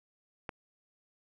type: click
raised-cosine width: 0.5 ms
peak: -22 dBFS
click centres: 0.492 s
effects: none